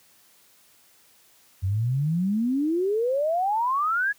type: exponential sweep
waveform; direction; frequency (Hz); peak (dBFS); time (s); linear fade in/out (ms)
sine; up; 90.5 to 1706; -21; 1.62-4.13; 20
effects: white hiss -58 dBFS RMS until 4.18 s + high-pass 60 Hz 12 dB/octave